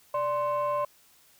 sine tone pair together, 587.3 / 1046.5 Hz, D5 / C6, 0 / 0 cents, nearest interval minor seventh, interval 1000 cents, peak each -26 dBFS, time 0.14-0.85 s, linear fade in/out 5 ms, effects tanh soft clip ceiling -22 dBFS + white hiss -60 dBFS RMS until 1.39 s

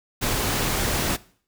pink noise, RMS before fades -24 dBFS, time 0.21-1.17 s, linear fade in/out 20 ms, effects noise-tail reverb RT60 0.5 s tail -20 dB re dry

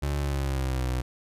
30% pulse tone with pitch glide, 71.6 to 63.06 Hz, D2 to B1, -43 to +37 cents, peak -23 dBFS, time 0.02-1.02 s, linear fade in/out 10 ms, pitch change -220 cents, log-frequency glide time 0.19-0.87 s, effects resampled to 32000 Hz

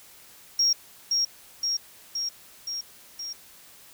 sine tone with echo, 5588 Hz, F8, in tune, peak -17 dBFS, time 0.59-0.73 s, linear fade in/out 5 ms, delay 520 ms, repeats 5, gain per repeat -3 dB, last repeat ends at 3.33 s, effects tanh soft clip ceiling -16 dBFS + white hiss -51 dBFS RMS until 3.93 s

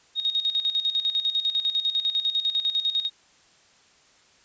sine tone with tremolo, 3729 Hz, A#7, in tune, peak -20 dBFS, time 0.15-3.1 s, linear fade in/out 50 ms, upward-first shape square, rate 10 Hz, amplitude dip 70%, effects white hiss -58 dBFS RMS until 4.44 s + resampled to 16000 Hz

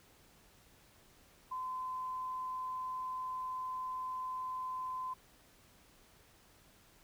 sine tone, 1025 Hz, C6, 36 cents flat, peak -37 dBFS, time 1.51-5.14 s, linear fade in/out 10 ms, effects pink hiss -64 dBFS RMS until 7.03 s

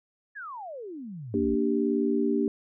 sine exponential sweep, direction down, 1760 to 55 Hz, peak -36 dBFS, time 0.35-1.56 s, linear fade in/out 20 ms
sine chord, G minor, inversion first, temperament equal, 233.1 / 293.7 / 392 Hz, Bb3 / D4 / G4, 0 / 0 / 0 cents, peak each -27 dBFS, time 1.34-2.48 s, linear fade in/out 2 ms
effects none

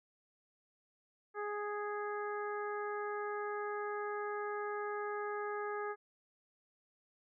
harmonic tone, 415 Hz, G#4, 1 cent flat, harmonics 1 / 2 / 3 / 4 / 5, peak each -39 / -44 / -43 / -46 / -54 dBFS, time 1.34-5.96 s, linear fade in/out 50 ms, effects none

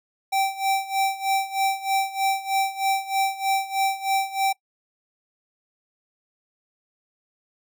square tone with tremolo, 778 Hz, G5, 13 cents flat, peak -19 dBFS, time 0.32-4.53 s, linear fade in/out 10 ms, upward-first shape sine, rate 3.2 Hz, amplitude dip 85%, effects noise-tail reverb RT60 0.1 s tail -22 dB re dry

